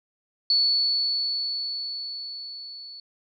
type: tone with level ramp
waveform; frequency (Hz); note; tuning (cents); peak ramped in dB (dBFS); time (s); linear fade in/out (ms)
sine; 4435; C#8; 0; -17 to -39; 0.5-3; 2
effects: none